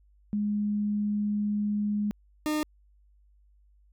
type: tone pair in turn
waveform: sine / 40% pulse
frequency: 207.7 / 304.6 Hz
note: G#3 / D#4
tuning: 0 / -37 cents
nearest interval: perfect fifth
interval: 663 cents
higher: second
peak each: -25 dBFS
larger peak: neither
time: 0.33-2.11 / 2.46-2.63 s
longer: first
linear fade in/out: 0 ms
effects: added 50 Hz sine -58 dBFS peak until 3.92 s